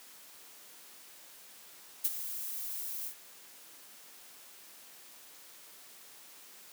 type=noise with ADSR envelope; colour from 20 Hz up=violet; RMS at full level=-26 dBFS; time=2.04-3.15 s; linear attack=12 ms; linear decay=34 ms; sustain=-13 dB; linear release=85 ms; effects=white hiss -54 dBFS RMS until 6.72 s + high-pass 200 Hz 12 dB/octave